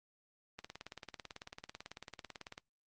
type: click train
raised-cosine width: 0.2 ms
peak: -28 dBFS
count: 37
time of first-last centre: 0.59-2.579 s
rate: 18.1 Hz
effects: noise-tail reverb RT60 0.1 s tail -23 dB re dry + Opus 32 kbps